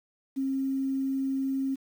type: tone with quantisation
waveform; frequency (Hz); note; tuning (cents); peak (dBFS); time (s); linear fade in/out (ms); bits
sine; 268.8; C4; +47; -26; 0.36-1.76; 20; 9
effects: none